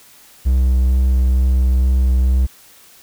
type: tone with vibrato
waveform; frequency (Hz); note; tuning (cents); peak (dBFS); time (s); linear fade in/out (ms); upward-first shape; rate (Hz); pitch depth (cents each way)
triangle; 63.9; C2; -40; -9; 0.45-2.47; 20; sine; 2.2; 12
effects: white hiss -46 dBFS RMS until 3.02 s